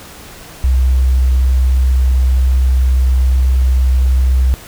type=tone; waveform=sine; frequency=64.2 Hz; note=C2; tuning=32 cents flat; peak=-8 dBFS; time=0.64-4.54 s; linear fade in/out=0 ms; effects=pink hiss -35 dBFS RMS until 4.67 s